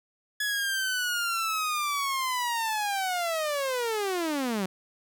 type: linear sweep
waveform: sawtooth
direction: down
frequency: 1698 to 180.6 Hz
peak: -23 dBFS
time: 0.4-4.66 s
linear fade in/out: 5 ms
effects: none